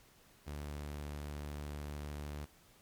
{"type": "tone", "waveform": "sawtooth", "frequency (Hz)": 73.42, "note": "D2", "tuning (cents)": 0, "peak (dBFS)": -37, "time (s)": [0.46, 2.46], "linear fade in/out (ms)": 20, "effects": ["pink hiss -64 dBFS RMS until 2.81 s", "MP3 96 kbps"]}